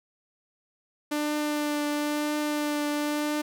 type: tone with vibrato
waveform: sawtooth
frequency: 296.7 Hz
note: D4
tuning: 18 cents sharp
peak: -22 dBFS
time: 1.11-3.42 s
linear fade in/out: 10 ms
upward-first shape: triangle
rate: 0.99 Hz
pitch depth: 16 cents each way
effects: none